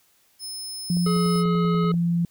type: tone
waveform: 25% pulse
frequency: 5200 Hz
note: E8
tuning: 24 cents flat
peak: -27 dBFS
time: 0.39-1.44 s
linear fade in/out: 50 ms
type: tone with pitch glide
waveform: sine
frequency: 174.61 to 170.92 Hz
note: F3 to F3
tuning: 0 to -37 cents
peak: -19 dBFS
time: 0.9-2.25 s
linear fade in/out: 2 ms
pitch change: -37 cents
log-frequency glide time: 1.26-1.78 s
type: click train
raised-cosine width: 2 ms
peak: -26 dBFS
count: 11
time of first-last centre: 0.97-1.941 s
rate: 10.3 Hz
type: harmonic tone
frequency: 423.4 Hz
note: G#4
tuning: 33 cents sharp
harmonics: 1 / 3 / 5 / 7 / 9 / 10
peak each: -26 / -28 / -42 / -44 / -44 / -47 dBFS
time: 1.06-1.92 s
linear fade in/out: 5 ms
effects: white hiss -62 dBFS RMS until 2.3 s